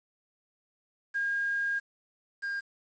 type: tone pair in turn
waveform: sine / triangle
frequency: 1621 / 1609.8 Hz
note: G#6 / G6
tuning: -42 / +46 cents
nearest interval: unison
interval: 12 cents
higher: first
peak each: -27 / -29 dBFS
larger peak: first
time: 1.14-1.8 / 2.42-2.61 s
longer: first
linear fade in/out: 20 ms
effects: resampled to 16000 Hz + 9-bit